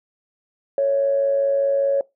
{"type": "tone with amplitude modulation", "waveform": "sine", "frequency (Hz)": 554.4, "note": "C#5", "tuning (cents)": 0, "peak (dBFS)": -13, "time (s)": [0.78, 2.01], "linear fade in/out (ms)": 2, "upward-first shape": "sine", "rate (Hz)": 105, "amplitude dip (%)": 50, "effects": ["noise-tail reverb RT60 0.2 s tail -21 dB re dry", "tanh soft clip ceiling -9 dBFS"]}